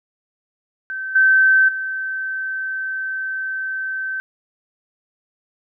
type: tone with level steps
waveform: sine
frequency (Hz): 1544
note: G6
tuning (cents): -27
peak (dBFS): -24 / -10 / -22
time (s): 0.9-4.2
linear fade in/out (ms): 0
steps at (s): 1.15 / 1.68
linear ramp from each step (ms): 10
effects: none